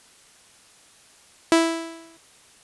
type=tone with exponential decay; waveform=sawtooth; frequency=329.6 Hz; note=E4; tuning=in tune; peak=-8 dBFS; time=1.52-2.17 s; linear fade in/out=1 ms; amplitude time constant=140 ms; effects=white hiss -53 dBFS RMS until 2.63 s + resampled to 24000 Hz